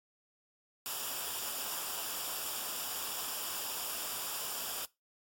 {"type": "noise with comb filter", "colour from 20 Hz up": "white", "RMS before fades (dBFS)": -38, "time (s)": [0.86, 4.85], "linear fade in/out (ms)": 0, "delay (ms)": 0.48, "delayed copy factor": -0.65, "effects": ["noise-tail reverb RT60 0.2 s tail -20 dB re dry", "AAC 64 kbps"]}